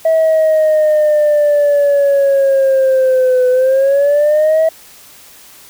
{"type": "linear two-way sweep", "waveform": "sine", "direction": "down then up", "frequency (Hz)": [648, 502, 648], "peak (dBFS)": -6, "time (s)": [0.05, 4.69], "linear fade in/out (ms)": 5, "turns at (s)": 3.49, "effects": ["tanh soft clip ceiling -6 dBFS", "white hiss -40 dBFS RMS until 5.69 s"]}